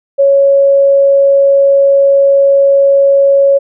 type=tone; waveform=sine; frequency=554.4 Hz; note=C#5; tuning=in tune; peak=-4 dBFS; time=0.18-3.59 s; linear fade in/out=20 ms; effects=none